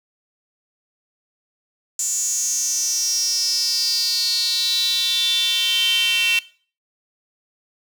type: tone with high-pass filter sweep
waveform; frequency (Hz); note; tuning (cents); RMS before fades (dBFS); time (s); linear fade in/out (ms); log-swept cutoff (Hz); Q
square; 207.7; G#3; 0; -20; 1.99-6.39; 2; 7200 to 2800; 9.3
effects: noise-tail reverb RT60 0.4 s tail -18 dB re dry